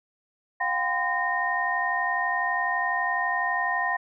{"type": "tone cluster", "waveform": "sine", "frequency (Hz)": [714, 786, 1020, 1843], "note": ["F5", "G5", "C6", "A#6"], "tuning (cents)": [38, 4, -44, -20], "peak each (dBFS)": [-30, -31, -30, -26], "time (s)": [0.6, 3.97], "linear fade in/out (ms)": 10, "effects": []}